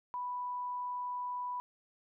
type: tone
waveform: sine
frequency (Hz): 987.8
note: B5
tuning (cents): 0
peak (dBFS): -35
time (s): 0.14-1.6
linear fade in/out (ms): 0
effects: none